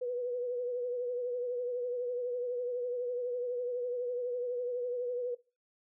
sine tone with vibrato, 491.4 Hz, B4, 9 cents flat, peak -32 dBFS, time 0.01-5.35 s, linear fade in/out 10 ms, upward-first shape triangle, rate 12 Hz, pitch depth 49 cents each way, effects noise-tail reverb RT60 0.3 s tail -19 dB re dry

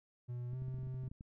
triangle tone with pitch glide, 122.2 to 129.17 Hz, B2 to C3, -18 to -22 cents, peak -37 dBFS, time 0.28-1.09 s, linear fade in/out 20 ms, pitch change +96 cents, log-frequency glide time 0.5-0.56 s
clicks, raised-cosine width 5 ms, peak -37 dBFS, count 12, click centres 0.534 / 0.621 / 0.683 / 0.743 / 0.786 / 0.832 / 0.871 / 0.943 / 1.036 / 1.078 / 1.115 / 1.209 s
effects none

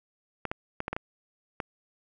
clicks, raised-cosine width 0.5 ms, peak -16 dBFS, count 7, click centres 0.453 / 0.515 / 0.804 / 0.881 / 0.93 / 0.965 / 1.602 s, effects none

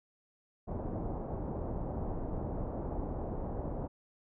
pink low-pass noise, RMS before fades -37 dBFS, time 0.67-3.88 s, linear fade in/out 20 ms, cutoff 810 Hz, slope 24 dB/octave, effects none

